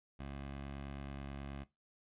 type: tone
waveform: 15% pulse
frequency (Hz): 69.3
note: C#2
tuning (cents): 0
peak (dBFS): -37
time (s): 0.19-1.64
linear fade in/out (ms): 10
effects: noise-tail reverb RT60 0.2 s tail -17 dB re dry + resampled to 8000 Hz